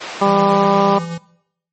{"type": "band-pass noise", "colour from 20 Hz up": "pink", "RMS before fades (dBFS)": -30, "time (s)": [0, 0.99], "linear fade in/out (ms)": 20, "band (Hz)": [490, 4800], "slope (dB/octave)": 12}
{"type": "harmonic tone", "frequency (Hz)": 198.5, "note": "G3", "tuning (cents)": 22, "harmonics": [1, 2, 3, 4, 5, 6], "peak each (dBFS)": [-18, -18, -18, -18, -18, -18], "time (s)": [0.21, 0.99], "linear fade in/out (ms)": 10}
{"type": "tone with tremolo", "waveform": "square", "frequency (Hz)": 168.3, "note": "E3", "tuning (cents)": 36, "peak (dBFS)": -23, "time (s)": [0.26, 1.18], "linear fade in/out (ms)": 5, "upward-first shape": "sine", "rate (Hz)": 8.3, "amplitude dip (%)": 35}
{"effects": ["noise-tail reverb RT60 0.7 s tail -20 dB re dry", "MP3 32 kbps"]}